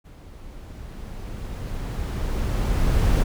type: noise with level ramp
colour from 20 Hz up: brown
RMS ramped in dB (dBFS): -43 to -18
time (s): 0.04-3.24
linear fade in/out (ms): 20
effects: none